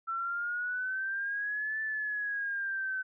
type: exponential two-way sweep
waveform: sine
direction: up then down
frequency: 1335 to 1760 to 1521 Hz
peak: -31 dBFS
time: 0.07-3.03 s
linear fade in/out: 20 ms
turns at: 1.81 s
effects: none